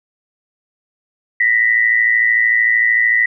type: tone pair together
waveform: sine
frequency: 1864.7 / 1978 Hz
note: A#6 / B6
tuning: 0 / +2 cents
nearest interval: minor second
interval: 102 cents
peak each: -16 / -12 dBFS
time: 1.4-3.26 s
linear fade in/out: 5 ms
effects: none